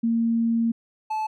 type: tone pair in turn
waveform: sine / triangle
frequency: 230 / 868.4 Hz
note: A#3 / A5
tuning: -23 / -23 cents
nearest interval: octave + major seventh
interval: 2300 cents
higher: second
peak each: -19 / -22 dBFS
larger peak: first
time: 0.03-0.72 / 1.1-1.27 s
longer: first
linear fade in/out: 10 ms
effects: none

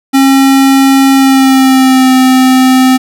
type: tone with pitch glide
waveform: square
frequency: 270 to 258.7 Hz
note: C#4 to C4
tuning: -45 to -19 cents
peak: -4 dBFS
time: 0.13-2.98 s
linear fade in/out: 20 ms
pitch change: -74 cents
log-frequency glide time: 1.14-2.13 s
effects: none

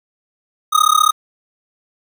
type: tone with amplitude modulation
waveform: square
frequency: 1244.5 Hz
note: D#6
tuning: in tune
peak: -7 dBFS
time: 0.72-1.12 s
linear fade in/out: 20 ms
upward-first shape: sine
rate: 35 Hz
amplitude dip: 100%
effects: 8-bit

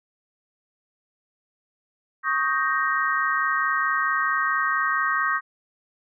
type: chord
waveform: sine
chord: Eb dominant seventh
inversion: third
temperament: equal with one note detuned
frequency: 1108.7 / 1253.2 / 1568 / 1864.7 Hz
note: Db6 / Eb6 / G6 / Bb6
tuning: 0 / +12 / 0 / 0 cents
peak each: -26 dBFS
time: 2.23-5.41 s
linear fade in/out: 50 ms
effects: none

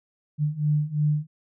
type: beating tone pair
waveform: sine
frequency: 148.1 / 151 Hz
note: D3 / D3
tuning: +15 / +48 cents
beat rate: 2.9 Hz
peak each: -25 / -23 dBFS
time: 0.38-1.27 s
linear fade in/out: 50 ms
effects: none

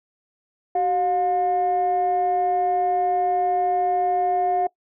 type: tone pair together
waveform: sine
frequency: 377.7 / 714.5 Hz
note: F#4 / F5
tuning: +36 / +39 cents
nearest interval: major seventh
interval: 1103 cents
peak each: -24 / -18 dBFS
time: 0.75-4.67 s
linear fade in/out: 5 ms
effects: noise-tail reverb RT60 0.1 s tail -22 dB re dry + tanh soft clip ceiling -14 dBFS

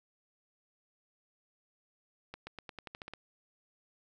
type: accelerating click train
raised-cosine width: 0.3 ms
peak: -27 dBFS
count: 10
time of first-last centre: 2.34-3.136 s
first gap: 130 ms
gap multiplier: 0.9
effects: none

